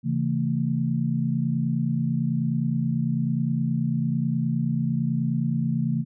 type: tone cluster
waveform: sine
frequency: 135.1 / 164.4 / 225.5 Hz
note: C#3 / E3 / A3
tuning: -44 / -4 / +43 cents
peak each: -26 dBFS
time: 0.03-6.05 s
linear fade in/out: 50 ms
effects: none